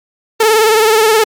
sawtooth tone with vibrato, 438.4 Hz, A4, 6 cents flat, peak -3 dBFS, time 0.4-1.24 s, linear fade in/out 5 ms, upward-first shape triangle, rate 19 Hz, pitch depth 75 cents each way, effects MP3 96 kbps

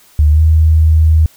sine tone with pitch glide, 75 to 79.18 Hz, D2 to D#2, +37 to +31 cents, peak -5 dBFS, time 0.19-1.26 s, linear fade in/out 0 ms, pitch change +94 cents, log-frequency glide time 0.31-0.41 s, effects white hiss -46 dBFS RMS until 1.36 s

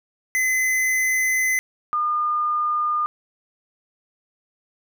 square / sine tone pair in turn, 2036 / 1213.7 Hz, C7 / D#6, -48 / -43 cents, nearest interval major sixth, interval 895 cents, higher first, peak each -19 dBFS, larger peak neither, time 0.35-1.59 / 1.93-3.06 s, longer first, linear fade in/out 0 ms, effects none

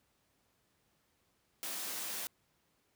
white high-pass noise, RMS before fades -40 dBFS, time 1.63-2.27 s, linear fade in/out 0 ms, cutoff 180 Hz, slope 24 dB/octave, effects pink hiss -75 dBFS RMS until 2.95 s + high-pass 60 Hz 12 dB/octave

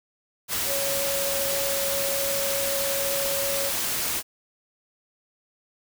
sine tone in noise, 554.4 Hz, C#5, in tune, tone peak -28 dBFS, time 0.66-3.72 s, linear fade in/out 50 ms, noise white, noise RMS -27 dBFS, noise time 0.48-4.23 s, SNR -4 dB, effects none

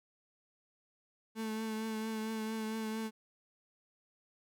35% pulse tone with vibrato, 220 Hz, A3, in tune, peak -34 dBFS, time 1.35-3.11 s, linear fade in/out 50 ms, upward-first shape triangle, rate 4.4 Hz, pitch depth 27 cents each way, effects none

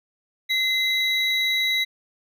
triangle tone pair together, 2061 / 3891 Hz, C7 / B7, -27 / -27 cents, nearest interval major seventh, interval 1100 cents, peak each -21 dBFS, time 0.49-1.85 s, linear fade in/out 20 ms, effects none

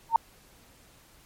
sine tone with exponential growth, 914 Hz, A#5, 34 cents flat, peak -12 dBFS, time 0.09-0.16 s, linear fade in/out 2 ms, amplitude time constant 15 ms, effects pink hiss -57 dBFS RMS until 1.25 s + MP3 64 kbps

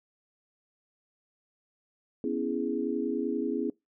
sine chord, C# minor seventh, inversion third, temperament equal, 246.9 / 277.2 / 329.6 / 415.3 Hz, B3 / C#4 / E4 / G#4, 0 / 0 / 0 / 0 cents, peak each -33 dBFS, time 2.24-3.7 s, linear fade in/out 2 ms, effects noise-tail reverb RT60 0.2 s tail -23 dB re dry

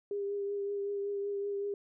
sine tone with vibrato, 402.6 Hz, G4, 46 cents sharp, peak -32 dBFS, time 0.11-1.74 s, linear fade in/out 2 ms, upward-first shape triangle, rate 5.3 Hz, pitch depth 23 cents each way, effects none

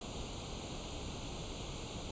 pink noise with comb filter, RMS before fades -43 dBFS, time 0.01-2.11 s, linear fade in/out 5 ms, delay 0.28 ms, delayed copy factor +0.85, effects resampled to 16000 Hz

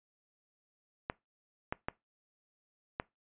clicks, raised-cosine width 0.5 ms, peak -18 dBFS, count 4, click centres 1.099 / 1.725 / 1.885 / 2.999 s, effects noise-tail reverb RT60 0.2 s tail -22 dB re dry + resampled to 8000 Hz

